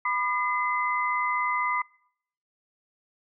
sine tone cluster, 992 / 1208 / 2044 Hz, B5 / D6 / C7, +7 / +48 / -41 cents, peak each -28 dBFS, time 0.05-1.82 s, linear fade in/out 5 ms, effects noise-tail reverb RT60 0.7 s tail -26 dB re dry

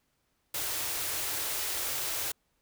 white band-stop noise, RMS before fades -33 dBFS, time 0.54-2.32 s, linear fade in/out 5 ms, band 150 to 280 Hz, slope 96 dB/octave, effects pink hiss -75 dBFS RMS until 2.61 s

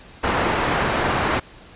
white low-pass noise, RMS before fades -21 dBFS, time 0.23-1.4 s, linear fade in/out 10 ms, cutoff 1400 Hz, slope 12 dB/octave, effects pink hiss -45 dBFS RMS until 1.75 s + resampled to 8000 Hz

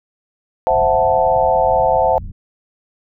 sine chord, F# half-diminished seventh, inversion second, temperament equal, 523.3 / 659.3 / 740 / 880 Hz, C5 / E5 / F#5 / A5, 0 / 0 / 0 / 0 cents, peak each -17 dBFS, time 0.67-2.18 s, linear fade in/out 0 ms
pink low-pass noise, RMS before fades -30 dBFS, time 0.7-2.32 s, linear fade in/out 5 ms, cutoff 170 Hz, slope 24 dB/octave
effects none

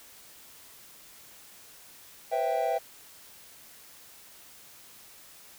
triangle chord, C major seventh, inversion third, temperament equal with one note detuned, 493.9 / 530.9 / 659.3 / 784 Hz, B4 / C5 / E5 / G5, 0 / +25 / 0 / 0 cents, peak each -31 / -33 / -27 / -28 dBFS, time 2.31-2.79 s, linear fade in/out 20 ms, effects white hiss -52 dBFS RMS until 5.58 s

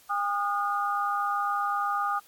sine tone cluster, 808 / 1224 / 1432 Hz, G#5 / D#6 / F6, -48 / -29 / +43 cents, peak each -30 / -27 / -35 dBFS, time 0.09-2.2 s, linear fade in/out 20 ms, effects white hiss -57 dBFS RMS until 2.27 s + AAC 64 kbps

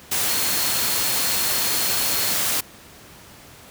sine tone in noise, 4292 Hz, C8, 43 cents sharp, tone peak -30 dBFS, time 0.28-2.34 s, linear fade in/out 10 ms, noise white, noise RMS -22 dBFS, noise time 0.11-2.61 s, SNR -11 dB, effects pink hiss -45 dBFS RMS until 3.7 s + high-pass 60 Hz 12 dB/octave

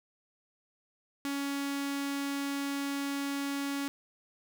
sawtooth tone with notch filter, 280 Hz, C#4, 18 cents sharp, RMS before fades -34 dBFS, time 1.25-3.88 s, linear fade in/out 0 ms, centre 630 Hz, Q 1.2, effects none

